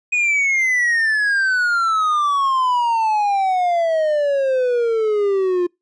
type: exponential sweep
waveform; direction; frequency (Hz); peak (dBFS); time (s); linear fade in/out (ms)
triangle; down; 2489 to 349.2; -13; 0.12-5.67; 10
effects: noise-tail reverb RT60 0.2 s tail -26 dB re dry + resampled to 22050 Hz